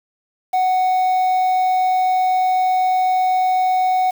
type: tone with quantisation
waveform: triangle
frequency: 742 Hz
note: F#5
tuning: 5 cents sharp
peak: -12 dBFS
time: 0.53-4.11 s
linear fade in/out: 10 ms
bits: 6
effects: none